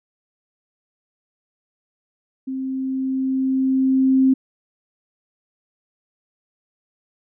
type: tone with level ramp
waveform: sine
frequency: 263.8 Hz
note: C4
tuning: 14 cents sharp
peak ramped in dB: -24 to -11 dBFS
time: 2.47-4.34 s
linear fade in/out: 10 ms
effects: none

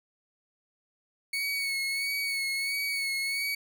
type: tone with vibrato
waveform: 30% pulse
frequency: 2217 Hz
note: C#7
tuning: in tune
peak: -26 dBFS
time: 1.33-3.55 s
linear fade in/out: 5 ms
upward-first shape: sine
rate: 1.5 Hz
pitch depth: 35 cents each way
effects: none

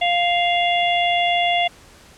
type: harmonic tone with a mistuned harmonic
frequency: 698.5 Hz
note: F5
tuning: in tune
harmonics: 1 / 3 / 4 / 5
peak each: -18 / -23 / -24 / -25 dBFS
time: 0.01-1.68 s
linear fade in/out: 10 ms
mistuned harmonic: 5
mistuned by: -41 cents
effects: pink hiss -47 dBFS RMS until 2.17 s + low-pass 10000 Hz 12 dB/octave

